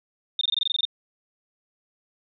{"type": "tone bursts", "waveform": "sine", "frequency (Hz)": 3649, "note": "A#7", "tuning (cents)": -38, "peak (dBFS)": -20, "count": 11, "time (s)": [0.39, 0.852], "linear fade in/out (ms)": 2, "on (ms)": 22, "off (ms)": 22, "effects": []}